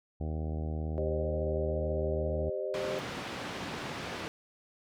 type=harmonic tone; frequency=78 Hz; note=D#2; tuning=5 cents sharp; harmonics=1 / 2 / 3 / 4 / 5 / 6 / 7 / 8 / 9 / 10; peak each=-33 / -39 / -43 / -45 / -47 / -49 / -50 / -51 / -52 / -53 dBFS; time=0.2-2.5 s; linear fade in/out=10 ms
type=chord; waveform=sine; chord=C minor; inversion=second; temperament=equal with one note detuned; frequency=392 / 523.3 / 609.8 Hz; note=G4 / C5 / Eb5; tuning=0 / 0 / -35 cents; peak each=-36 dBFS; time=0.98-2.99 s; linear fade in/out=0 ms
type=band-pass noise; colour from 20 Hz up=pink; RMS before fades=-39 dBFS; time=2.74-4.28 s; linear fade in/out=0 ms; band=130 to 3900 Hz; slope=12 dB/octave
effects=none